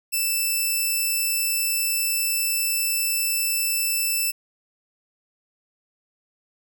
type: tone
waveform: 5% pulse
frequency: 2645 Hz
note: E7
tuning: 5 cents sharp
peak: -12 dBFS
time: 0.12-4.32 s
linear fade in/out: 20 ms
effects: none